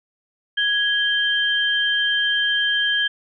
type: tone pair together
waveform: sine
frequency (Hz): 1661.2 / 3146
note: G#6 / G7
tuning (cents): 0 / +6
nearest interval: major seventh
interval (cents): 1106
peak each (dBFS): -20 / -20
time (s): 0.57-3.08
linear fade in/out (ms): 10
effects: none